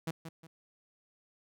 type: tone with echo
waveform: sawtooth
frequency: 163 Hz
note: E3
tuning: 19 cents flat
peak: -29 dBFS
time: 0.07-0.11 s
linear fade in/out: 5 ms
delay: 180 ms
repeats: 2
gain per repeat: -9 dB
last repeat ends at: 0.47 s
effects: none